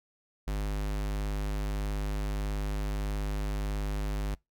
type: tone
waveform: square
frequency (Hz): 50.8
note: G#1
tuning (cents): -38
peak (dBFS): -30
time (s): 0.47-4.35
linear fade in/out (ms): 10
effects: noise-tail reverb RT60 0.2 s tail -25 dB re dry